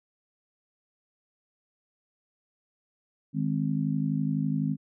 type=chord; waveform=sine; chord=Ab major; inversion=second; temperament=just; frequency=155.74 / 207.7 / 259.6 Hz; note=Eb3 / Ab3 / C4; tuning=+2 / 0 / -13 cents; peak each=-28 / -30 / -30 dBFS; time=3.33-4.77 s; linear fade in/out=50 ms; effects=none